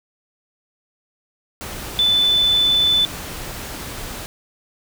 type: tone in noise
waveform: sine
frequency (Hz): 3506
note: A7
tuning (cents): -7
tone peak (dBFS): -13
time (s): 1.99-3.05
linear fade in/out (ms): 0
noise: pink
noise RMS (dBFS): -31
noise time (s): 1.61-4.26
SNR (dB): +15
effects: none